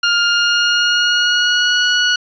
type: tone with pitch glide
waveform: 20% pulse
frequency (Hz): 1409 to 1462.1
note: F6 to F#6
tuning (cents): +15 to -21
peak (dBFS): -7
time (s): 0.03-2.16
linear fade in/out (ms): 5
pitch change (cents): +64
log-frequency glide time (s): 0.27-1.84
effects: resampled to 16000 Hz + 8-bit